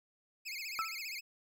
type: tone with vibrato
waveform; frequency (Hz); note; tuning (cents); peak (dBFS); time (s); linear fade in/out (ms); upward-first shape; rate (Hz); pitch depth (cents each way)
25% pulse; 2349; D7; 0; -36; 0.45-1.21; 20; sine; 15; 190
type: tone with exponential decay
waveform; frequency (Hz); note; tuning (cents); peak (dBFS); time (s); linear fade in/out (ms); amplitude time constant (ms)
sine; 1318.5; E6; 0; -29; 0.79-1; 0; 44
effects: none